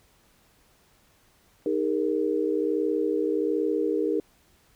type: chord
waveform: sine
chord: D# suspended fourth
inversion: none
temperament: equal with one note detuned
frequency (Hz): 311.1 / 404.9 / 466.2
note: D#4 / G#4 / A#4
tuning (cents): 0 / -44 / 0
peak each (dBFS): -27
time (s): 1.66-4.2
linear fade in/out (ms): 2
effects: pink hiss -62 dBFS RMS until 4.75 s